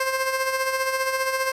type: tone with tremolo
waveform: 15% pulse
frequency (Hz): 527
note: C5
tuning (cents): +12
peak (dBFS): -14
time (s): 0-1.52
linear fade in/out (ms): 5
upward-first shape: sine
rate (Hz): 15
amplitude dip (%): 50
effects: resampled to 32000 Hz + 8-bit